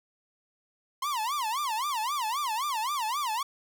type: tone with vibrato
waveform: 45% pulse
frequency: 1013 Hz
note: B5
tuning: 44 cents sharp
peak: -28 dBFS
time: 1.02-3.43 s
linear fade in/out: 5 ms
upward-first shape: sine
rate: 3.8 Hz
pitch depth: 290 cents each way
effects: none